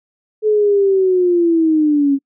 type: linear sweep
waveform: sine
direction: down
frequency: 433.1 to 272.5 Hz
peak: -10 dBFS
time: 0.42-2.19 s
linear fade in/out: 50 ms
effects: noise-tail reverb RT60 0.1 s tail -26 dB re dry